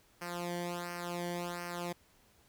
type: tone with flanger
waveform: sawtooth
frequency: 174.61 Hz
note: F3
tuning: in tune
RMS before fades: -39 dBFS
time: 0.21-1.93 s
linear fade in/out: 10 ms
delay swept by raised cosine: 0.27 to 0.78 ms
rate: 1.4 Hz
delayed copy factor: -0.85
effects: pink hiss -66 dBFS RMS until 2.48 s